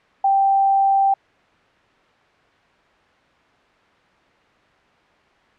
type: tone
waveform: sine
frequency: 784 Hz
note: G5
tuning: in tune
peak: -13 dBFS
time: 0.24-1.14 s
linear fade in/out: 5 ms
effects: white hiss -55 dBFS RMS until 5.58 s + low-pass 2000 Hz 12 dB/octave

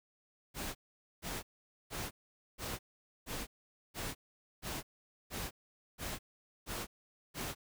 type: noise bursts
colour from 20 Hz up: pink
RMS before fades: -40 dBFS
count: 11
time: 0.54-7.55 s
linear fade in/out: 50 ms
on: 210 ms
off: 470 ms
effects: none

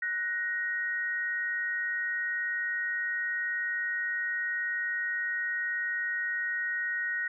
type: tone pair together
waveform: sine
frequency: 1480 / 1879.1 Hz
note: F#6 / A#6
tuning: 0 / +13 cents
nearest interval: major third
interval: 413 cents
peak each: -34 / -30 dBFS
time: 0.02-7.28 s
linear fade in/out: 5 ms
effects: none

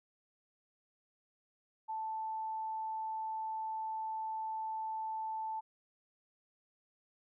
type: tone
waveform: sine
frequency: 880 Hz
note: A5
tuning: in tune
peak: -36 dBFS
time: 1.88-5.61 s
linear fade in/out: 20 ms
effects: none

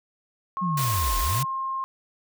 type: tone with pitch glide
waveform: sine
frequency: 1081 to 1064.3 Hz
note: C#6 to C6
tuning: -44 to +29 cents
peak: -26 dBFS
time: 0.57-1.84 s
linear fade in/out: 0 ms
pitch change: -27 cents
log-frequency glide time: 0.82-1.06 s
type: linear two-way sweep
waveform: sine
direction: down then up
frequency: 189.9 to 36 to 149.4 Hz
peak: -24 dBFS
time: 0.61-1.45 s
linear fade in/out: 20 ms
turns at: 1.18 s
type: noise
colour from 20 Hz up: white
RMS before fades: -30 dBFS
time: 0.77-1.43 s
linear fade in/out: 5 ms
effects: none

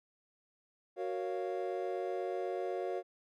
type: chord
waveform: triangle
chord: Gb major seventh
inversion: none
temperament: equal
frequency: 370 / 466.2 / 554.4 / 698.5 Hz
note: Gb4 / Bb4 / Db5 / F5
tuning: 0 / 0 / 0 / 0 cents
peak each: -36 / -39 / -39 / -39 dBFS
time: 0.96-3.03 s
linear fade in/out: 50 ms
effects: none

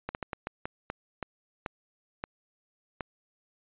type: slowing click train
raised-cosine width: 0.5 ms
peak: -18 dBFS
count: 11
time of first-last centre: 0.09-3.008 s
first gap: 59 ms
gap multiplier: 1.33
effects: resampled to 8000 Hz

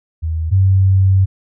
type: tone pair in turn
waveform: sine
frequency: 80.4 / 95.61 Hz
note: E2 / G2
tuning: -43 / -43 cents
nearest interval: minor third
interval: 300 cents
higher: second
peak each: -16 / -8 dBFS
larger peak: second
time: 0.22-0.51 / 0.51-1.26 s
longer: second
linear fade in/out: 20 ms
effects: none

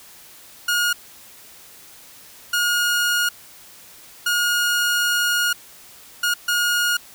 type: tone bursts at uneven times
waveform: sawtooth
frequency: 1433 Hz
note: F6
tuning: 44 cents sharp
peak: -14 dBFS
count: 5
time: 0.68-0.93 / 2.53-3.29 / 4.26-5.53 / 6.23-6.34 / 6.48-6.97 s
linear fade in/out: 5 ms
effects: white hiss -45 dBFS RMS until 7.14 s

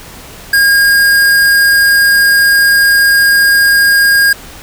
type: tone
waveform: square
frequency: 1623 Hz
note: G#6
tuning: 40 cents flat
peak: -6 dBFS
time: 0.53-4.33 s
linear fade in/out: 5 ms
effects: pink hiss -32 dBFS RMS until 4.62 s

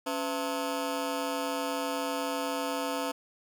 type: ring-modulated tone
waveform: 20% pulse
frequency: 392 Hz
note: G4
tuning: in tune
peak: -22 dBFS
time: 0.06-3.12 s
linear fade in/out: 10 ms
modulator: 114 Hz
effects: none

